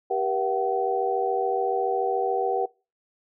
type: tone cluster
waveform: sine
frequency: 391.6 / 478.7 / 685 / 759 Hz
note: G4 / A#4 / F5 / F#5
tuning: -2 / +46 / -34 / +44 cents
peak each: -28 / -28 / -33 / -26 dBFS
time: 0.1-2.66 s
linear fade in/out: 10 ms
effects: noise-tail reverb RT60 0.3 s tail -22 dB re dry